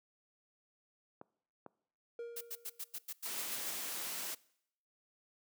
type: clicks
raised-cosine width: 1 ms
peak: -34 dBFS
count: 2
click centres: 1.214 / 1.663 s
type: tone with exponential decay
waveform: triangle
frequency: 470 Hz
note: A#4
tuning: 14 cents sharp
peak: -37 dBFS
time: 2.19-3.02 s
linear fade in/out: 2 ms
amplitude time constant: 180 ms
type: noise bursts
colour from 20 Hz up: blue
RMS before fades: -42 dBFS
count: 10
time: 2.36-3.707 s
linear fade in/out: 10 ms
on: 51 ms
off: 93 ms
type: noise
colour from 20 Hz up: white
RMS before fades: -41 dBFS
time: 3.25-4.35 s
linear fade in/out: 10 ms
effects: noise-tail reverb RT60 0.7 s tail -22 dB re dry + high-pass 200 Hz 12 dB/octave